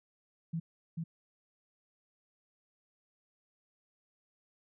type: tone with echo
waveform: sine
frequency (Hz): 164.81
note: E3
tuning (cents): 0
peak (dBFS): -32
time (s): 0.53-0.6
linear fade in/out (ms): 10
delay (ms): 440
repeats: 1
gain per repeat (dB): -2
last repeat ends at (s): 1.04
effects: none